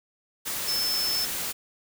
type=tone in noise; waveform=sine; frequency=5274 Hz; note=E8; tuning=in tune; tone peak=-25 dBFS; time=0.67-1.26 s; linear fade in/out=20 ms; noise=white; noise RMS=-31 dBFS; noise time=0.45-1.53 s; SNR=+3 dB; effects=none